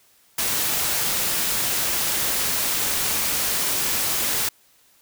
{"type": "noise", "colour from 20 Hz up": "white", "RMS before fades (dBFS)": -23, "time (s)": [0.38, 4.49], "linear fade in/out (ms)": 5, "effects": ["white hiss -58 dBFS RMS until 5.01 s"]}